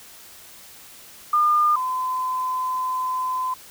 sine tone pair in turn, 1209 / 1020.8 Hz, D6 / C6, +50 / -43 cents, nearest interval minor third, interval 293 cents, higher first, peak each -15 / -22 dBFS, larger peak first, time 1.33-1.76 / 1.76-3.54 s, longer second, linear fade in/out 5 ms, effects white hiss -45 dBFS RMS until 3.7 s

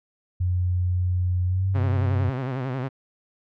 sine tone with pitch glide, 90.1 to 96.01 Hz, F#2 to G2, -45 to -35 cents, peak -20 dBFS, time 0.4-2.3 s, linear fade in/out 10 ms, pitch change +110 cents, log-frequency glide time 1.45-1.68 s
sawtooth tone with vibrato, 130 Hz, C3, 11 cents flat, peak -22 dBFS, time 1.74-2.89 s, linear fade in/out 20 ms, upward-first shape sine, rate 11 Hz, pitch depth 90 cents each way
effects low-pass 2000 Hz 12 dB/octave

